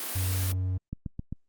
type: high-pass noise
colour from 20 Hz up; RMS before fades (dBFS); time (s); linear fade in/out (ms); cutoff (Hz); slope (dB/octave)
white; -34; 0-0.52; 2; 210; 96
type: tone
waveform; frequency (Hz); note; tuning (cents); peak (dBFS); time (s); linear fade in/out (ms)
triangle; 92.5; F#2; 0; -24; 0.15-0.78; 10
type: click train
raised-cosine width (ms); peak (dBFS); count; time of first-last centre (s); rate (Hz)
5; -21; 4; 0.93-1.326; 7.58
effects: Opus 32 kbps